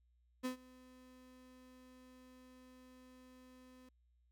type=tone with ADSR envelope; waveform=35% pulse; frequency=254.7 Hz; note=C4; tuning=46 cents flat; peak=-34 dBFS; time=0.43-3.89 s; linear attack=23 ms; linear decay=110 ms; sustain=-23 dB; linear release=4 ms; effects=added 60 Hz sine -70 dBFS peak until 4.31 s